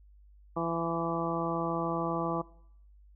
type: harmonic tone with a mistuned harmonic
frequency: 167.4 Hz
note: E3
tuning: 27 cents sharp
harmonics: 1 / 2 / 3 / 4 / 5 / 6 / 7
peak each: -36 / -34 / -37 / -37 / -38 / -39 / -36 dBFS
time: 0.56-2.42 s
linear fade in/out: 10 ms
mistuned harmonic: 7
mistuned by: -21 cents
effects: noise-tail reverb RT60 0.7 s tail -22 dB re dry + added 50 Hz sine -54 dBFS peak until 3.15 s